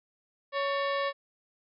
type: harmonic tone with a mistuned harmonic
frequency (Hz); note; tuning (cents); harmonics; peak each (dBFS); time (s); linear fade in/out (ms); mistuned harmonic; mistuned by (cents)
558; C#5; +11; 1 / 2 / 3 / 4 / 5 / 6 / 7 / 8 / 9; -30 / -32 / -36 / -41 / -44 / -44 / -44 / -50 / -51; 0.52-1.13; 50; 3; +110
effects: none